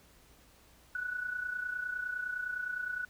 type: tone with amplitude modulation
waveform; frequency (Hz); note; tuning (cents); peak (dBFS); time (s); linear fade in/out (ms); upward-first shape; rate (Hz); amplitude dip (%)
sine; 1478; F#6; -2; -31; 0.95-3.05; 2; sine; 29.8; 65
effects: added 60 Hz sine -66 dBFS peak until 3.09 s + pink hiss -62 dBFS RMS until 3.09 s